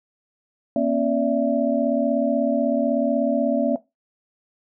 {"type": "tone cluster", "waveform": "sine", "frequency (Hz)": [238, 274.2, 580, 661], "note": ["A#3", "C#4", "D5", "E5"], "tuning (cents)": [36, -19, -22, 5], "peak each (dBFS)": -23, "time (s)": [0.76, 3.76], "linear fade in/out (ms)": 2, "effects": ["noise-tail reverb RT60 0.2 s tail -17 dB re dry"]}